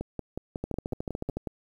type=two click trains; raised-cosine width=2 ms; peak=-18 / -19 dBFS; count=11 / 9; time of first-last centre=0.64-1.37 / 0.01-1.473 s; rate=13.7 / 5.47 Hz; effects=9-bit